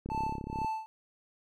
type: click train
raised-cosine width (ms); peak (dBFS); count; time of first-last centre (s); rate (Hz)
3; -25; 21; 0.06-0.647; 34.1
type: tone with tremolo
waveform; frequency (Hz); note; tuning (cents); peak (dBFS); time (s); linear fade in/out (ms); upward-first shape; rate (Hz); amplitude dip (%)
triangle; 880; A5; 0; -28; 0.1-0.86; 0; sine; 2.2; 95
effects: none

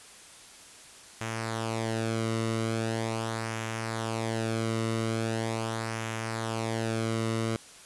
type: tone with flanger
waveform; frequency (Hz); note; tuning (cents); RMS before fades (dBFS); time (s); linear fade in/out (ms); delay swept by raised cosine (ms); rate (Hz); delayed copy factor
sawtooth; 112.7; A2; +42; -31; 1.21-7.56; 0; 0.22 to 1.22; 0.41; -0.6
effects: white hiss -50 dBFS RMS until 7.85 s + resampled to 24000 Hz

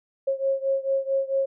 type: beating tone pair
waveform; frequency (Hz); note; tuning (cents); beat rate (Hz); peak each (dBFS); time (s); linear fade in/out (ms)
sine; 540 / 544.5; C#5 / C#5; -45 / -31; 4.5; -24 / -26; 0.27-1.46; 10
effects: none

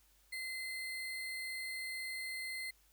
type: tone with sample-and-hold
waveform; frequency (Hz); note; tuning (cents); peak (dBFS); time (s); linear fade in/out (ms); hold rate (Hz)
sine; 2062; C7; -26; -39; 0.32-2.71; 10; 6300
effects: added 50 Hz sine -70 dBFS peak until 2.92 s + white hiss -70 dBFS RMS until 2.92 s

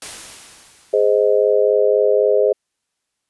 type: noise with exponential decay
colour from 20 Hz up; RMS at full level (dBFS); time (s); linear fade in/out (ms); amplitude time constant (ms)
white; -30; 0.02-1.73; 1; 370
type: chord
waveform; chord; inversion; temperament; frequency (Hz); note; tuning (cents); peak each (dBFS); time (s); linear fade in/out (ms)
sine; Ab major; none; just; 415.3 / 519.1 / 623; Ab4 / C5 / Eb5; 0 / -14 / +2; -15 / -16 / -18; 0.93-2.53; 10
effects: white hiss -75 dBFS RMS until 3.29 s + resampled to 24000 Hz

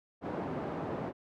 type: band-pass noise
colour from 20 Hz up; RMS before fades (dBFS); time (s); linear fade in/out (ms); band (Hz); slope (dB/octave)
pink; -37; 0.21-1.13; 50; 180 to 830; 12
effects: none

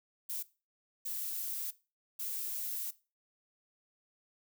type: noise bursts at uneven times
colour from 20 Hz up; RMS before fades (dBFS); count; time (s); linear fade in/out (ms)
violet; -38; 3; 0.29-0.43 / 1.05-1.71 / 2.19-2.91; 10
effects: noise-tail reverb RT60 0.3 s tail -18 dB re dry

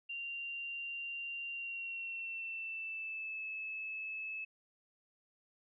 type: tone with pitch glide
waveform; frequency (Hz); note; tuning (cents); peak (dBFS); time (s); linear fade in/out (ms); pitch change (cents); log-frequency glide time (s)
sine; 2773 to 2602; F7 to E7; -13 to -23; -39; 0.09-4.45; 10; -110; 1.51-3.45
effects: none

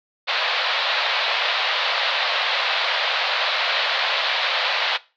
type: band-pass noise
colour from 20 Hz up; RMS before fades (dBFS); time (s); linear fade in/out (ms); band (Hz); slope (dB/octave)
white; -22; 0.27-4.98; 20; 520 to 4200; 48
effects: noise-tail reverb RT60 0.3 s tail -19 dB re dry

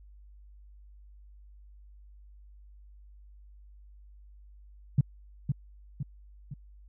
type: tone with echo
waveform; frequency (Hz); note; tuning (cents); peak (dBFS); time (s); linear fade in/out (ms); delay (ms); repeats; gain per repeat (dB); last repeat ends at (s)
sine; 138.59; C#3; 0; -17; 4.98-5.01; 5; 510; 3; -6; 6.54
effects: added 50 Hz sine -50 dBFS peak until 6.88 s

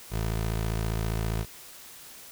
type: tone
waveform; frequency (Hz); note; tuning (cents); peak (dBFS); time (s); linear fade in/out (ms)
20% pulse; 55; A1; 0; -22; 0.1-1.46; 50
effects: white hiss -47 dBFS RMS until 2.31 s

